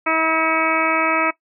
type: harmonic tone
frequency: 321.4 Hz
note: E4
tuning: 44 cents flat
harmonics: 1 / 2 / 3 / 4 / 5 / 6 / 7 / 8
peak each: -25 / -24 / -24 / -21 / -30 / -29 / -22 / -28 dBFS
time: 0.06-1.31 s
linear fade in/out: 10 ms
effects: noise-tail reverb RT60 0.1 s tail -18 dB re dry